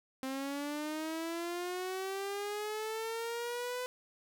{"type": "linear sweep", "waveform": "sawtooth", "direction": "up", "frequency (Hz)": [261.6, 503], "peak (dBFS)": -32, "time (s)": [0.23, 3.86], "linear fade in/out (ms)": 0, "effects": []}